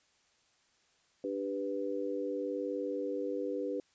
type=chord; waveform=sine; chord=G major; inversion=second; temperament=equal with one note detuned; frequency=293.7 / 393.1 / 493.9 Hz; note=D4 / G4 / B4; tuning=0 / +5 / 0 cents; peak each=-38 / -38 / -36 dBFS; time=1.24-3.8 s; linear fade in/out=2 ms; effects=white hiss -70 dBFS RMS until 3.94 s + resampled to 16000 Hz